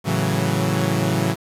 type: chord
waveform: sawtooth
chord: F# minor seventh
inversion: first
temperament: equal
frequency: 110 / 138.59 / 164.81 / 185 Hz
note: A2 / C#3 / E3 / F#3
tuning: 0 / 0 / 0 / 0 cents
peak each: -20 dBFS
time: 0.04-1.36 s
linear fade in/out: 50 ms
effects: resampled to 32000 Hz + 7-bit